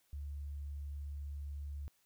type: tone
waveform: sine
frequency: 71.8 Hz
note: D2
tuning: 39 cents flat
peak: -40 dBFS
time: 0.13-1.88 s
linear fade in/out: 0 ms
effects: white hiss -74 dBFS RMS until 2.05 s